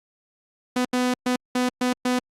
sawtooth tone bursts at uneven times, 250 Hz, B3, 21 cents sharp, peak -16 dBFS, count 6, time 0.76-0.85 / 0.93-1.14 / 1.26-1.36 / 1.55-1.69 / 1.81-1.93 / 2.05-2.19 s, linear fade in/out 5 ms, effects low-pass 10000 Hz 12 dB/octave + Opus 48 kbps

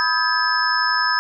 sine tone cluster, 993 / 1267 / 1594 / 1705 / 5220 Hz, B5 / D#6 / G6 / G#6 / E8, +9 / +31 / +28 / +45 / -18 cents, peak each -23 dBFS, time 0-1.19 s, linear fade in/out 0 ms, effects none

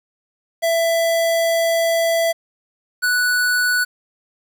square tone pair in turn, 665 / 1479.1 Hz, E5 / F#6, +15 / -1 cents, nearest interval octave + major second, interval 1384 cents, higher second, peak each -16 dBFS, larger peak neither, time 0.62-2.33 / 3.02-3.85 s, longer first, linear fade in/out 20 ms, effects 8-bit

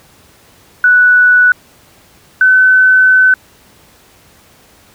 sine tone pair in turn, 1480 / 1515.5 Hz, F#6 / F#6, 0 / +41 cents, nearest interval unison, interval 41 cents, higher second, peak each -4 dBFS, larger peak neither, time 0.84-1.52 / 2.41-3.34 s, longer second, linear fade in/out 2 ms, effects pink hiss -45 dBFS RMS until 4.94 s + high-pass 60 Hz 12 dB/octave

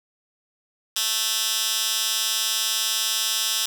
10% pulse tone with high-pass filter, 220 Hz, A3, in tune, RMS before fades -24 dBFS, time 0.96-3.66 s, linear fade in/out 5 ms, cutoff 3900 Hz, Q 1.1, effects none

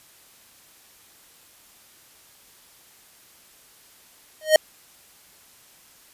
square tone with exponential growth, 622.3 Hz, D#5, in tune, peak -8 dBFS, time 4.41-4.56 s, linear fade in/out 2 ms, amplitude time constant 32 ms, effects white hiss -53 dBFS RMS until 6.13 s + resampled to 32000 Hz

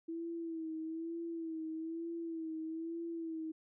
sine tone with vibrato, 326.9 Hz, E4, 14 cents flat, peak -38 dBFS, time 0.08-3.52 s, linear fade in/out 10 ms, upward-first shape sine, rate 1.1 Hz, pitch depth 49 cents each way, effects none

